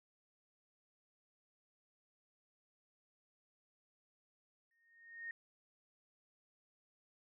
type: tone with exponential growth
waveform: sine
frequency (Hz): 1850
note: A#6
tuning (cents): -14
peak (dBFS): -40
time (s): 4.71-5.31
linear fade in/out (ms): 2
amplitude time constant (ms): 130
effects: none